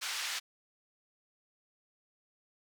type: band-pass noise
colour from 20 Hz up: white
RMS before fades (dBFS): -37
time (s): 0.01-0.4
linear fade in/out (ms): 20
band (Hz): 1300 to 4900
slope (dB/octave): 12
effects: none